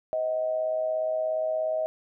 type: tone with amplitude modulation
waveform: sine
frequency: 632 Hz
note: D#5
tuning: 27 cents sharp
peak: -22 dBFS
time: 0.13-1.86 s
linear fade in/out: 0 ms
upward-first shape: sine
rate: 117 Hz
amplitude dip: 55%
effects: none